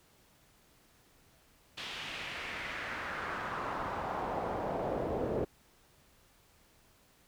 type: noise with band-pass filter sweep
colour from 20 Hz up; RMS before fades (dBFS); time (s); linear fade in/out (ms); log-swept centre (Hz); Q
brown; -37; 1.77-5.45; 10; 3400 to 440; 2
effects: pink hiss -65 dBFS RMS until 7.27 s